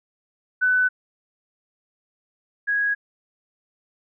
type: tone pair in turn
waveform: sine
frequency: 1500 / 1655.9 Hz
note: F#6 / G#6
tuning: +23 / -6 cents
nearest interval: major second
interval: 171 cents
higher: second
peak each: -16 / -19 dBFS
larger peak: first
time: 0.61-0.89 / 2.67-2.95 s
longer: neither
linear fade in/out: 20 ms
effects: none